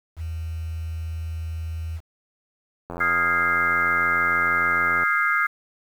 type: tone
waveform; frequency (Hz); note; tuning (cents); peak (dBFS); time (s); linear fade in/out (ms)
sine; 81.1; E2; -28; -27; 0.16-2.01; 50
type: click train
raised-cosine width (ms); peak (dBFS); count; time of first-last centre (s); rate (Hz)
1; -19; 186; 2.9-5.034; 86.7
type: chord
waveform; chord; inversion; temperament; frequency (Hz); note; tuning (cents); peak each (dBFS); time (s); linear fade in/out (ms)
sine; F minor seventh; third; equal with one note detuned; 1244.5 / 1396.9 / 1638.3 / 2093; Eb6 / F6 / Ab6 / C7; 0 / 0 / -24 / 0; -24; 3-5.47; 10
effects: 8-bit